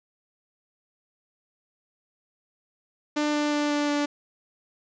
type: tone with pitch steps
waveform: sawtooth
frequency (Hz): 297.9 / 296.2 / 294.5 / 292.8 / 291.1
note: D4 / D4 / D4 / D4 / D4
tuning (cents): +25 / +15 / +5 / -5 / -15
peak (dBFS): -19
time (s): 3.16-4.06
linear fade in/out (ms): 10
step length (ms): 180
effects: resampled to 16000 Hz + 9-bit